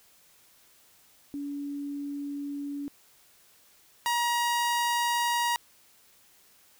sine / sawtooth tone pair in turn, 285 / 950.9 Hz, C#4 / A#5, +48 / +34 cents, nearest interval octave + major sixth, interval 2086 cents, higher second, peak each -32 / -21 dBFS, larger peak second, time 1.34-2.88 / 4.06-5.56 s, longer first, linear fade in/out 0 ms, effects white hiss -60 dBFS RMS until 6.79 s

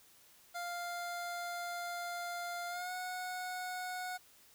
25% pulse tone with pitch glide, 698.5 to 732.4 Hz, F5 to F#5, 0 to -18 cents, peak -35 dBFS, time 0.54-4.18 s, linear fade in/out 20 ms, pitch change +82 cents, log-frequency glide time 2.69-2.92 s, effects white hiss -63 dBFS RMS until 4.54 s

